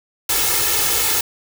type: noise with comb filter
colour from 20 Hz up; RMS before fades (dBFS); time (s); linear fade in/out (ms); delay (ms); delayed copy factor
white; -18; 0.29-1.21; 5; 2.3; +0.9
effects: none